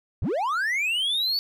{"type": "linear sweep", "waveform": "triangle", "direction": "up", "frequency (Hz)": [55, 4545], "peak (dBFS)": -21, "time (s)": [0.22, 1.39], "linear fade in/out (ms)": 0, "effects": []}